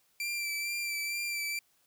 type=tone with vibrato; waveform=sawtooth; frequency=2349 Hz; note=D7; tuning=in tune; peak=-29 dBFS; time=0.2-1.59 s; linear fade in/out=2 ms; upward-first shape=sine; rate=2.2 Hz; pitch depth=25 cents each way; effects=white hiss -70 dBFS RMS until 1.86 s